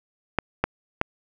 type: clicks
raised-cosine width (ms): 0.5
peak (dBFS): -5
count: 3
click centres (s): 0.387 / 0.64 / 1.014
effects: none